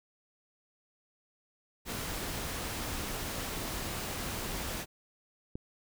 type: noise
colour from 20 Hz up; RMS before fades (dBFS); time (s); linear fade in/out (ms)
pink; -37; 1.85-4.86; 50
type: click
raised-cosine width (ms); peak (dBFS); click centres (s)
3; -25; 5.555
effects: none